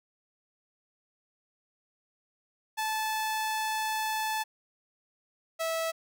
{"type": "tone pair in turn", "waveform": "sawtooth", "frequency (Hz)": [871, 652.5], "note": ["A5", "E5"], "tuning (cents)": [-18, -18], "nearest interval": "perfect fourth", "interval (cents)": 500, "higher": "first", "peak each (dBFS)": -25, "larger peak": "neither", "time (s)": [[2.77, 4.44], [5.59, 5.92]], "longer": "first", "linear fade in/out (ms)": 20, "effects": []}